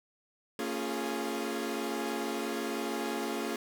sawtooth chord, Bb minor seventh, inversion none, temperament equal with one note detuned, 228.2 / 277.2 / 349.2 / 415.3 Hz, Bb3 / Db4 / F4 / Ab4, -37 / 0 / 0 / 0 cents, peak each -34 dBFS, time 0.59-3.56 s, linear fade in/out 2 ms, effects none

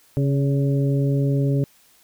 harmonic tone with a mistuned harmonic, 138.59 Hz, C#3, in tune, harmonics 1 / 2 / 3 / 4, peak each -18 / -25 / -28 / -32 dBFS, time 0.17-1.64 s, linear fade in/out 0 ms, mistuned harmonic 4, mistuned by +30 cents, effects white hiss -56 dBFS RMS until 2.03 s

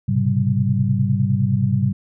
sine tone cluster, 104.3 / 124.8 / 134.4 / 193.3 Hz, G#2 / B2 / C3 / G3, +8 / +19 / +47 / -24 cents, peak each -21 dBFS, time 0.08-1.93 s, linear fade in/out 10 ms, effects none

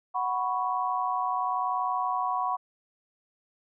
sine chord, F# suspended fourth, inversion none, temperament equal, 740 / 987.8 / 1108.7 Hz, F#5 / B5 / C#6, 0 / 0 / 0 cents, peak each -30 dBFS, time 0.14-2.57 s, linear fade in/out 20 ms, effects none

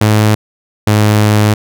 sawtooth tone pair in turn, 107 / 105.77 Hz, A2 / G#2, -48 / +32 cents, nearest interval unison, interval 20 cents, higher first, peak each -3 dBFS, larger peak neither, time 0.01-0.35 / 0.87-1.54 s, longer second, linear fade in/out 5 ms, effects none

